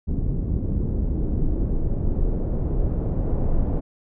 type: noise with low-pass filter sweep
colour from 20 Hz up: brown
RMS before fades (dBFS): -22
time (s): 0.07-3.81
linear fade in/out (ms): 20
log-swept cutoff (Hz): 280 to 610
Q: 1.1
effects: none